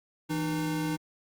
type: tone pair together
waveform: square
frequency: 162.4 / 305.2 Hz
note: E3 / D#4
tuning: -26 / -33 cents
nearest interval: major seventh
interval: 1093 cents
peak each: -33 / -31 dBFS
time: 0.29-0.97 s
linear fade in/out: 20 ms
effects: Opus 48 kbps